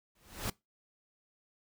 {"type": "noise with exponential growth", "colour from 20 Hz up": "pink", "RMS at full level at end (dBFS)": -32, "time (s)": [0.15, 0.5], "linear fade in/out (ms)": 5, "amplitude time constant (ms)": 74, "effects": ["noise-tail reverb RT60 0.2 s tail -22 dB re dry"]}